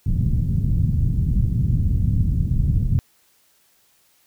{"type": "low-pass noise", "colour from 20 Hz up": "white", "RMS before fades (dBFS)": -19, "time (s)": [0.06, 2.99], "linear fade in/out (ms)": 0, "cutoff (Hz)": 150, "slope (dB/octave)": 24, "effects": ["white hiss -60 dBFS RMS until 4.26 s"]}